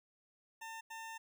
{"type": "tone bursts at uneven times", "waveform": "20% pulse", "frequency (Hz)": 900, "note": "A5", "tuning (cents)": 39, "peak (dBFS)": -40, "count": 2, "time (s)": [[0.61, 0.81], [0.9, 1.18]], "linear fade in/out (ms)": 10, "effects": []}